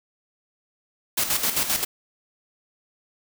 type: noise with tremolo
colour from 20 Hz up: white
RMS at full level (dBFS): -22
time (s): 1.17-1.85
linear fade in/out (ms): 10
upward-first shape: square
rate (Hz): 7.6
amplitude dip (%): 60
effects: none